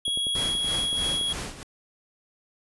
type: tone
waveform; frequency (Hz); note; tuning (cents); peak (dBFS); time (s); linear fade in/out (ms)
square; 3322; G#7; 0; -25; 0.05-1.33; 5
type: click train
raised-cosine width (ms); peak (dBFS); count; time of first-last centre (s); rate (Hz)
2; -25; 13; 0.08-1.212; 10.6
type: noise with tremolo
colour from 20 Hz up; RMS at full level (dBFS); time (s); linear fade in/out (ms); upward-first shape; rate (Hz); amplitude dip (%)
pink; -32; 0.35-1.63; 0; sine; 3.1; 75
effects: resampled to 24000 Hz